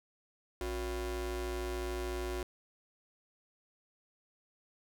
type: ring-modulated tone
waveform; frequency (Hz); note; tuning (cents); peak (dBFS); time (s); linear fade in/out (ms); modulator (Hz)
40% pulse; 210.4; G#3; +23; -31; 0.61-2.43; 2; 152
effects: none